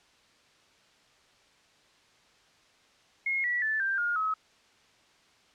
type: tone with pitch steps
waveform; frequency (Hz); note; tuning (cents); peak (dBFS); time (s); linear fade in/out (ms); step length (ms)
sine; 2156 / 1943.1 / 1751.2 / 1578.3 / 1422.4 / 1282; C#7 / B6 / A6 / G6 / F6 / E6; -49 / -29 / -9 / +11 / +31 / -49; -26; 3.26-4.34; 5; 180
effects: white hiss -62 dBFS RMS until 5.54 s + low-pass 5000 Hz 12 dB/octave